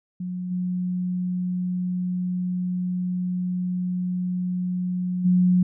sine tone with level steps, 180.8 Hz, F#3, 40 cents flat, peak -27 / -23 / -15 dBFS, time 0.2-5.63 s, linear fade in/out 5 ms, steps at 0.5 / 5.24 s, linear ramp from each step 20 ms, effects none

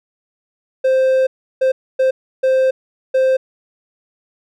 triangle tone bursts at uneven times, 523.3 Hz, C5, in tune, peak -9 dBFS, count 5, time 0.84-1.27 / 1.61-1.72 / 1.99-2.11 / 2.43-2.71 / 3.14-3.37 s, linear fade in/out 10 ms, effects none

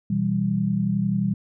sine chord, E minor, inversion second, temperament equal, 123.47 / 164.81 / 196 Hz, B2 / E3 / G3, 0 / 0 / 0 cents, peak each -27 / -26 / -22 dBFS, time 0.1-1.34 s, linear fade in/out 5 ms, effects none

